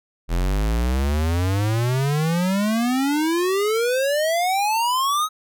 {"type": "exponential sweep", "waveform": "square", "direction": "up", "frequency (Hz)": [41.2, 1285], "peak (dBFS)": -19, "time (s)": [0.28, 5.29], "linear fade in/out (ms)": 50, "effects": []}